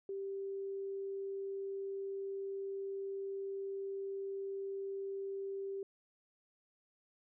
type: tone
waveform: sine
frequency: 391.9 Hz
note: G4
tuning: in tune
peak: -38 dBFS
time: 0.09-5.83 s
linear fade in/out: 2 ms
effects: none